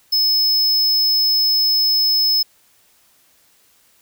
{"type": "tone", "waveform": "square", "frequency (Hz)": 5200, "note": "E8", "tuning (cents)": -24, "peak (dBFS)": -14, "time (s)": [0.12, 2.43], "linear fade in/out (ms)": 10, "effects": ["white hiss -56 dBFS RMS until 4.01 s"]}